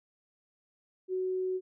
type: tone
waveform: sine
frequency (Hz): 371.9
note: F#4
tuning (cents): +9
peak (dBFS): -29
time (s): 1.08-1.61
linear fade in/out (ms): 50
effects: none